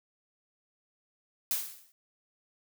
blue noise with exponential decay, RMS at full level -27 dBFS, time 1.51-1.92 s, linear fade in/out 1 ms, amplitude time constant 88 ms, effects none

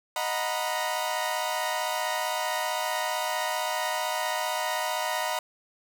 sawtooth chord, B major seventh, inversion first, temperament equal with one note detuned, 622.3 / 732.3 / 932.3 / 987.8 Hz, D#5 / F#5 / A#5 / B5, 0 / -18 / 0 / 0 cents, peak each -29 dBFS, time 0.16-5.39 s, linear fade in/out 2 ms, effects none

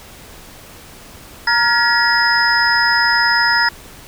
sine tone cluster, 933 / 1408 / 1691 / 1910 / 5070 Hz, A#5 / F6 / G#6 / A#6 / D#8, +1 / +14 / +31 / +42 / +32 cents, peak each -18 dBFS, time 1.47-3.69 s, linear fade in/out 5 ms, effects pink hiss -39 dBFS RMS until 4.07 s

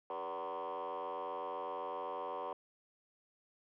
sine tone with frequency modulation, 754 Hz, F#5, 32 cents sharp, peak -36 dBFS, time 0.1-2.53 s, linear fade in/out 2 ms, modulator 87.9 Hz, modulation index 3.9, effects tanh soft clip ceiling -37 dBFS

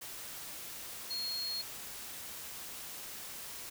sine tone in noise, 4287 Hz, C8, 41 cents sharp, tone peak -35 dBFS, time 1.1-1.62 s, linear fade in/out 10 ms, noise white, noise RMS -45 dBFS, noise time 0.01-3.7 s, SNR +7 dB, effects none

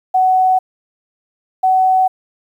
sine tone pair in turn, 747 / 751.2 Hz, F#5 / F#5, +16 / +26 cents, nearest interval unison, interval 10 cents, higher second, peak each -9 dBFS, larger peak neither, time 0.14-0.59 / 1.63-2.08 s, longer neither, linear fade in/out 10 ms, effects 8-bit

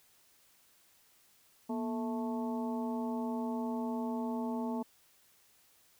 harmonic tone with a mistuned harmonic, 220 Hz, A3, in tune, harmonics 1 / 2 / 3 / 4 / 5, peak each -34 / -42 / -44 / -42 / -51 dBFS, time 1.69-4.83 s, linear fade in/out 10 ms, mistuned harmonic 1, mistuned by +140 cents, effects white hiss -66 dBFS RMS until 5.99 s

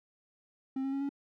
triangle tone with pitch steps, 265.7 / 270.3 / 275.1 / 279.9 Hz, C4 / C#4 / C#4 / C#4, +27 / -44 / -13 / +17 cents, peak -29 dBFS, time 0.76-1.092 s, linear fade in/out 5 ms, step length 83 ms, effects none

